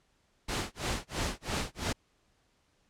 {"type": "noise with tremolo", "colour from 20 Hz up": "pink", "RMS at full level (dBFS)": -31, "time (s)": [0.48, 1.93], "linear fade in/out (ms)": 10, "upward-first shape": "sine", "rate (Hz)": 3, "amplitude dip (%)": 100, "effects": ["pink hiss -71 dBFS RMS until 2.89 s", "low-pass 8000 Hz 12 dB/octave"]}